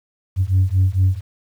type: beating tone pair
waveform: sine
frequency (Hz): 91.9 / 96.3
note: F#2 / G2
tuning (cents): -11 / -30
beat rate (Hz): 4.4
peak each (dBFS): -15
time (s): 0.36-1.21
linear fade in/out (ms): 50
effects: tanh soft clip ceiling -9 dBFS + 8-bit